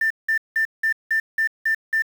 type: tone bursts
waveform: sine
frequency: 1785 Hz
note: A6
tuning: 24 cents sharp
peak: -16 dBFS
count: 8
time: 0.01-2.022 s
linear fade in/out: 5 ms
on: 94 ms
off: 180 ms
effects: tanh soft clip ceiling -13 dBFS + 7-bit

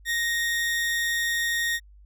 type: tone pair together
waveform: 40% pulse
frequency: 1866 / 3559 Hz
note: A#6 / A7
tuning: +1 / +19 cents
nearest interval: major seventh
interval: 1118 cents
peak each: -23 / -33 dBFS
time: 0.05-1.8 s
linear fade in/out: 50 ms
effects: added 50 Hz sine -48 dBFS peak until 2.05 s

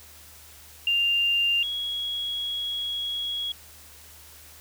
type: tone pair in turn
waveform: sine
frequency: 2794 / 3323 Hz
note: F7 / G#7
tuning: 0 / 0 cents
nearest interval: minor third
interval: 300 cents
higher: second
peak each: -20 / -27 dBFS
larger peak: first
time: 0.87-1.63 / 1.63-3.52 s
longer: second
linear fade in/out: 2 ms
effects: added 76 Hz sine -54 dBFS peak until 4.6 s + white hiss -49 dBFS RMS until 4.6 s

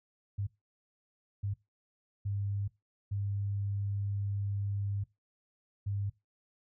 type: tone bursts at uneven times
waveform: sine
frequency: 100.4 Hz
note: G2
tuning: 42 cents sharp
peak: -31 dBFS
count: 5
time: 0.38-0.47 / 1.43-1.54 / 2.25-2.68 / 3.11-5.04 / 5.86-6.1 s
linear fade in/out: 10 ms
effects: noise-tail reverb RT60 0.2 s tail -19 dB re dry

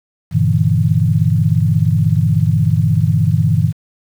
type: chord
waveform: sine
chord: E half-diminished seventh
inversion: first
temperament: just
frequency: 98.89 / 118.67 / 148.33 / 164.81 Hz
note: G2 / Bb2 / D3 / E3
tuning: +16 / +31 / +18 / 0 cents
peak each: -16 dBFS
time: 0.31-3.73 s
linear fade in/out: 50 ms
effects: 7-bit

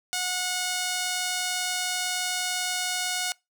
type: tone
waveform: 5% pulse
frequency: 729 Hz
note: F#5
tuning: 26 cents flat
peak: -15 dBFS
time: 0.13-3.32 s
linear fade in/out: 0 ms
effects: noise-tail reverb RT60 0.2 s tail -23 dB re dry

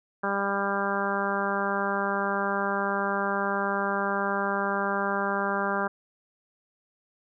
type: harmonic tone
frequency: 198.8 Hz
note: G3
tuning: 25 cents sharp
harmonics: 1 / 2 / 3 / 4 / 5 / 6 / 7 / 8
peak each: -33 / -33 / -33 / -33 / -33 / -33 / -33 / -33 dBFS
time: 0.23-5.88 s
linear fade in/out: 10 ms
effects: none

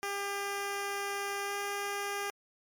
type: tone with pitch glide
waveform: 10% pulse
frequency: 400.6 to 403.2 Hz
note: G4 to G4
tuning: +38 to +49 cents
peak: -25 dBFS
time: 0.03-2.3 s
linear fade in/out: 0 ms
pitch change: +11 cents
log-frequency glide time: 1.44-1.54 s
effects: MP3 96 kbps

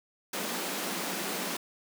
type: high-pass noise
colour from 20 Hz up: pink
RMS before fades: -34 dBFS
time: 0.33-1.57 s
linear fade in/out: 5 ms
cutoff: 170 Hz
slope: 96 dB/octave
effects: none

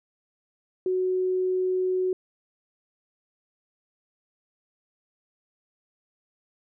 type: tone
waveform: sine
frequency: 370 Hz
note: F#4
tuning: in tune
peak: -22 dBFS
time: 0.86-2.13 s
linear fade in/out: 2 ms
effects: none

